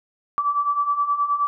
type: beating tone pair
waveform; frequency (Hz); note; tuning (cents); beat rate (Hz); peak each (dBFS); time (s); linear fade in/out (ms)
sine; 1150 / 1159.5; D6 / D6; -37 / -22; 9.5; -25 / -20; 0.38-1.47; 0
effects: none